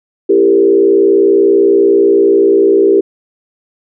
sine tone with frequency modulation, 395.3 Hz, G4, 15 cents sharp, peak -5 dBFS, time 0.29-3.01 s, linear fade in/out 10 ms, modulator 60.3 Hz, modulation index 1, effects none

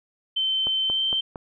sine tone with pitch glide, 3088 to 3118 Hz, G7 to G7, -27 to -10 cents, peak -21 dBFS, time 0.36-1.21 s, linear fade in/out 10 ms, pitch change +17 cents, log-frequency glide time 0.87-1.01 s
click train, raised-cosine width 1 ms, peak -20 dBFS, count 4, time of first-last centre 0.67-1.358 s, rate 4.36 Hz
effects none

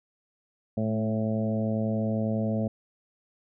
harmonic tone with a mistuned harmonic, 110 Hz, A2, in tune, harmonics 1 / 2 / 3 / 4 / 5 / 6 / 7, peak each -30 / -27 / -41 / -38 / -34 / -36 / -49 dBFS, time 0.77-2.68 s, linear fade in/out 5 ms, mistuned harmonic 2, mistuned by -16 cents, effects none

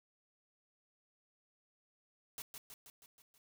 white noise with echo, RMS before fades -45 dBFS, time 2.38-2.42 s, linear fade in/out 0 ms, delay 160 ms, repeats 6, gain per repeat -4 dB, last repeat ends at 3.38 s, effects none

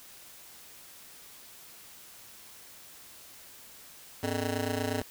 15% pulse ring-modulated tone, 174.61 Hz, F3, in tune, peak -20 dBFS, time 4.23-5.02 s, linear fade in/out 0 ms, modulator 73.1 Hz, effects white hiss -51 dBFS RMS until 5.1 s

